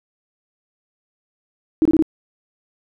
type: tone bursts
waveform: sine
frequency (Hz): 317.2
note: D#4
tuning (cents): +33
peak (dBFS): -11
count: 4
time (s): 1.82-2.024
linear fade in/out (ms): 0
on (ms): 33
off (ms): 24
effects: none